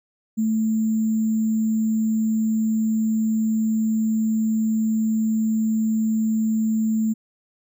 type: tone with sample-and-hold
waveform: sine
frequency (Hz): 220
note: A3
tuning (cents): 0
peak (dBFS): -18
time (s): 0.37-7.14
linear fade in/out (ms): 20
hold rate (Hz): 7350
effects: none